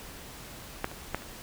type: clicks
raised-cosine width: 0.5 ms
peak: -13 / -29 / -13 / -30 dBFS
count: 4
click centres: 0.844 / 0.915 / 1.146 / 1.221 s
effects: pink hiss -45 dBFS RMS until 1.42 s